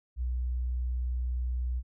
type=tone; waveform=sine; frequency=61.74 Hz; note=B1; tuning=in tune; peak=-28 dBFS; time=0.16-1.83 s; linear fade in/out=50 ms; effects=none